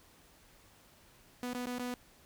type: tone with dropouts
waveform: sawtooth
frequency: 246.9 Hz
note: B3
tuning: in tune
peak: -32 dBFS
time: 1.43-1.94 s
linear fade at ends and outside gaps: 0 ms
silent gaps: 1.533-1.549 / 1.658-1.669 / 1.784-1.796 s
effects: pink hiss -62 dBFS RMS until 2.25 s